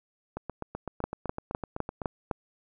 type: two click trains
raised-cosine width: 1 ms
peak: -20 / -14 dBFS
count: 14 / 6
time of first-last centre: 0.37-2.018 / 1.04-2.312 s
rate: 7.89 / 3.93 Hz
effects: none